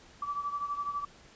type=beating tone pair; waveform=sine; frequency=1153 / 1165 Hz; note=D6 / D6; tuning=-32 / -14 cents; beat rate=12 Hz; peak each=-33 / -38 dBFS; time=0.22-1.05 s; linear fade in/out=5 ms; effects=pink hiss -56 dBFS RMS until 1.35 s + resampled to 16000 Hz